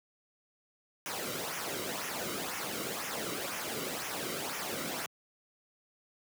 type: noise with flanger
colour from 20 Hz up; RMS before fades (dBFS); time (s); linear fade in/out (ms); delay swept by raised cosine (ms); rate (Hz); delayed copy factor
pink; -37; 1.06-5.06; 0; 0.23 to 1.19; 2; -0.6
effects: high-pass 150 Hz 12 dB/octave